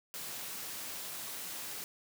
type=high-pass noise; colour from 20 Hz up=white; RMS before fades=-42 dBFS; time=0.14-1.84 s; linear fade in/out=0 ms; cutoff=100 Hz; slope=12 dB/octave; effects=none